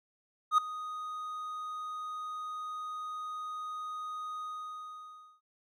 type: tone with ADSR envelope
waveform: triangle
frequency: 1244.5 Hz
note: D#6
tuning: in tune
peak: -17 dBFS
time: 0.51-5.41 s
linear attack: 69 ms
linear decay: 6 ms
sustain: -18 dB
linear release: 990 ms
effects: none